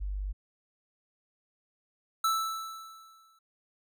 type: tone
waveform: sine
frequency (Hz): 49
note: G1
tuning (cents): 0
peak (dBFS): -31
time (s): 0-0.33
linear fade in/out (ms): 20
type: tone with exponential decay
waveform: square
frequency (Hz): 1318.5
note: E6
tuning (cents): 0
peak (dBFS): -24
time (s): 2.24-3.39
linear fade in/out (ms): 5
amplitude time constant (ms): 250
effects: none

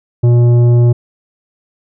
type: tone with tanh clipping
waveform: triangle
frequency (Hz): 120.1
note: B2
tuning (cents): -48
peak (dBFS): -7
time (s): 0.23-0.93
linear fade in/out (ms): 10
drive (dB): 14
effects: none

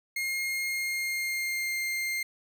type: tone with pitch glide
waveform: 40% pulse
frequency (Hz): 2137 to 2108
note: C7 to C7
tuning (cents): +36 to +12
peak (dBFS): -28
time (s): 0.16-2.23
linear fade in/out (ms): 5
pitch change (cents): -24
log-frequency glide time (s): 0.66-1.78
effects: none

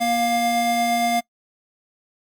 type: tone pair together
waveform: square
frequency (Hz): 237.2 / 703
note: A#3 / F5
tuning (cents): +30 / +11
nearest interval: octave + perfect fifth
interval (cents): 1881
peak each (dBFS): -26 / -20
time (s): 0-1.21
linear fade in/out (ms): 20
effects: noise-tail reverb RT60 0.1 s tail -23 dB re dry + Opus 48 kbps

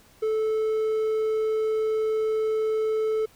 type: tone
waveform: triangle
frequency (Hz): 436.8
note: A4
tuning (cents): -13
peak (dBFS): -20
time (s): 0.22-3.26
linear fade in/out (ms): 10
effects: pink hiss -56 dBFS RMS until 3.35 s

